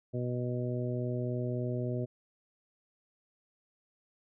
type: harmonic tone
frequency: 123.47 Hz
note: B2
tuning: in tune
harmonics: 1 / 2 / 3 / 4 / 5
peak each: -33 / -38 / -38 / -42 / -41 dBFS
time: 0.13-2.06 s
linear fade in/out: 20 ms
effects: none